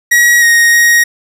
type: tone with pitch steps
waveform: 45% pulse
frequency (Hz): 1909 / 1870 / 1881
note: A#6 / A#6 / A#6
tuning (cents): +41 / +5 / +15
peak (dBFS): -5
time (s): 0.11-1.04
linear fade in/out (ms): 10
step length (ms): 310
effects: none